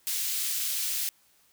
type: high-pass noise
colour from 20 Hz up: white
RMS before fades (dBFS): -30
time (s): 0.07-1.09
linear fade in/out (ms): 0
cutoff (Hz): 2800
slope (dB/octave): 12
effects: white hiss -64 dBFS RMS until 1.52 s